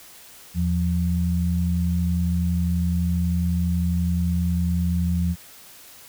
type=tone pair together; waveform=sine; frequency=82.41 / 174.44 Hz; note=E2 / F3; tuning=0 / -2 cents; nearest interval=octave + minor second; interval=1298 cents; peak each=-22 dBFS; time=0.54-5.36 s; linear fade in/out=50 ms; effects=white hiss -46 dBFS RMS until 6.08 s